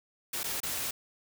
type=noise with dropouts; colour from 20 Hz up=white; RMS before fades=-34 dBFS; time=0.33-0.91 s; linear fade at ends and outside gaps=5 ms; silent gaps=0.433-0.44 / 0.603-0.631 s; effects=none